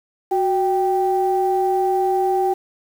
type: tone pair together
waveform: sine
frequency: 370 / 784 Hz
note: F#4 / G5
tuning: 0 / 0 cents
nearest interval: octave + minor second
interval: 1300 cents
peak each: -18 dBFS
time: 0.31-2.54 s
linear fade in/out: 10 ms
effects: tanh soft clip ceiling -8 dBFS + 7-bit